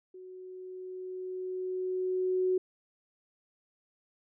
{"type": "tone with level ramp", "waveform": "sine", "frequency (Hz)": 370, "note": "F#4", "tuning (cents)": 0, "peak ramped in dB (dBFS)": [-45, -24], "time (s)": [0.14, 2.58], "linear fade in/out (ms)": 5, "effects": []}